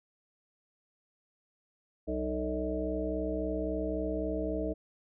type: harmonic tone with a mistuned harmonic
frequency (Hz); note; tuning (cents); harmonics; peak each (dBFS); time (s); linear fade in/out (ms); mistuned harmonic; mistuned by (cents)
63.7; C2; -46; 1 / 3 / 5 / 7 / 9 / 10; -37 / -41 / -35 / -37 / -41 / -37; 2.07-4.74; 20; 5; -51
effects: none